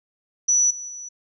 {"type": "tone with level steps", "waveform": "sine", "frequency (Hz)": 5920, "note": "F#8", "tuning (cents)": 0, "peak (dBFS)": [-15, -31, -33], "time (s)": [0.48, 1.09], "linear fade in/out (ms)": 10, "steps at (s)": [0.7, 0.88], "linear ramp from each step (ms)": 10, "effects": []}